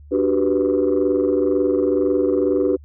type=chord; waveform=sine; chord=G major seventh; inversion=second; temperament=equal; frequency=293.7 / 370 / 392 / 493.9 Hz; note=D4 / F#4 / G4 / B4; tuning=0 / 0 / 0 / 0 cents; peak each=-20 dBFS; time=0.11-2.77 s; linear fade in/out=20 ms; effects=tanh soft clip ceiling -9 dBFS + added 73 Hz sine -40 dBFS peak until 2.84 s